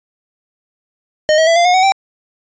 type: tone with pitch steps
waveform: square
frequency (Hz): 615 / 639.6 / 665.3 / 691.9 / 719.6 / 748.5 / 778.4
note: D#5 / D#5 / E5 / F5 / F#5 / F#5 / G5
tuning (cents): -20 / +48 / +16 / -16 / -48 / +20 / -12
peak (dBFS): -9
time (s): 1.29-1.92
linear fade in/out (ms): 0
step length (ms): 90
effects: resampled to 16000 Hz